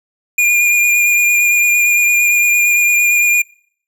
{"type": "tone with vibrato", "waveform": "square", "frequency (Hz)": 2419, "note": "D#7", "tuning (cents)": -49, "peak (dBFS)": -10, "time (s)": [0.38, 3.42], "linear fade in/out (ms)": 5, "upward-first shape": "sine", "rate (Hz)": 8.8, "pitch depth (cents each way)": 19, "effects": ["noise-tail reverb RT60 0.6 s tail -26 dB re dry"]}